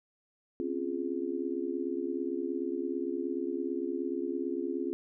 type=chord; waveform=sine; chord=Db major seventh; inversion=third; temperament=just; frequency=259.9 / 277.2 / 346.5 / 415.8 Hz; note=C4 / Db4 / F4 / Ab4; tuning=-11 / 0 / -14 / +2 cents; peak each=-38 / -37 / -34 / -38 dBFS; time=0.6-4.93 s; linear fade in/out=0 ms; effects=none